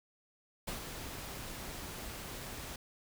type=noise with ADSR envelope; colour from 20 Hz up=pink; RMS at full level=-39 dBFS; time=0.67-2.76 s; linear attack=10 ms; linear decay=120 ms; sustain=-5 dB; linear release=4 ms; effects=none